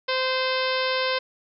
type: harmonic tone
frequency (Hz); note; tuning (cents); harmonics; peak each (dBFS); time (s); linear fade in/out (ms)
518; C5; -17; 1 / 2 / 3 / 4 / 5 / 6 / 7 / 8 / 9 / 10; -26 / -29 / -31 / -32 / -33 / -34 / -34 / -35 / -36 / -36; 0.08-1.19; 10
effects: none